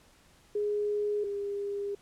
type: tone pair in turn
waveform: sine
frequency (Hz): 415.3 / 403.7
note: G#4 / G#4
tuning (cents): 0 / -49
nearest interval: unison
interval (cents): 49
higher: first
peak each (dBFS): -27 / -31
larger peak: first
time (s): 0.55-1.24 / 1.24-1.95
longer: second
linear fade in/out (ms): 5
effects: pink hiss -61 dBFS RMS until 2.01 s + low-pass 11000 Hz 12 dB/octave